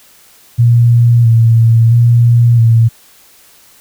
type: tone with vibrato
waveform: sine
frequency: 116.54 Hz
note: A#2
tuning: in tune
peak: -4 dBFS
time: 0.58-2.89 s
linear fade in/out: 20 ms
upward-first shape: square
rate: 0.75 Hz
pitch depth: 30 cents each way
effects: white hiss -44 dBFS RMS until 3.8 s